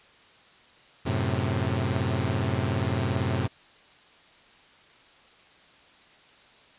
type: chord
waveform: sawtooth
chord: F# diminished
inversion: none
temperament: equal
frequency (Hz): 92.5 / 110 / 130.81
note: F#2 / A2 / C3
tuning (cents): 0 / 0 / 0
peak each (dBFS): -25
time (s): 1.05-3.48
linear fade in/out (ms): 20
effects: white hiss -55 dBFS RMS until 6.78 s + resampled to 8000 Hz